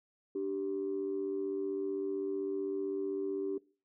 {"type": "tone pair together", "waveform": "sine", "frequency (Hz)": [293.7, 389.4], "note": ["D4", "G4"], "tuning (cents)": [0, -12], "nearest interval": "perfect fourth", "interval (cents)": 488, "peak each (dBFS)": [-37, -33], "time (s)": [0.35, 3.58], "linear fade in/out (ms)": 5, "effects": ["noise-tail reverb RT60 0.4 s tail -22 dB re dry", "tanh soft clip ceiling -26 dBFS"]}